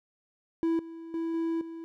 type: tone with level steps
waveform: triangle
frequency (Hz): 329.6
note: E4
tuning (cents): 0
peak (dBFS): -22 / -38 / -27 / -25 / -36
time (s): 0.63-1.84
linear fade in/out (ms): 0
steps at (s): 0.79 / 1.14 / 1.34 / 1.61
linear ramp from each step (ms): 2
effects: none